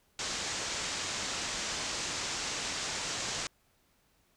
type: low-pass noise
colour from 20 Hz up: white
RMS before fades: -36 dBFS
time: 0.19-3.47 s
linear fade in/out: 2 ms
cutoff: 7600 Hz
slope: 48 dB/octave
effects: pink hiss -70 dBFS RMS until 4.36 s